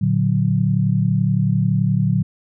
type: chord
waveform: sine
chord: Bb augmented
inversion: none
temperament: equal with one note detuned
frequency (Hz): 115.27 / 146.83 / 185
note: Bb2 / D3 / F#3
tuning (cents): -19 / 0 / 0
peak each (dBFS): -19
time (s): 0.01-2.23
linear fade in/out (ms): 10
effects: none